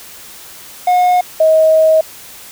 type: tone pair in turn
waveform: triangle / sine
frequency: 722 / 634 Hz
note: F#5 / D#5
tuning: -43 / +32 cents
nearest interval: major second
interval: 225 cents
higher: first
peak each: -6 dBFS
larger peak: neither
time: 0.87-1.21 / 1.4-2.01 s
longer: second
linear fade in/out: 5 ms
effects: white hiss -35 dBFS RMS until 2.51 s